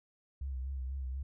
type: tone with vibrato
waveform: sine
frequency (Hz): 66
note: C2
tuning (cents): +16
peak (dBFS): -35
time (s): 0.41-1.23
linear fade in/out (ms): 5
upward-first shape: sine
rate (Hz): 4.1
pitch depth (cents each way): 63
effects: none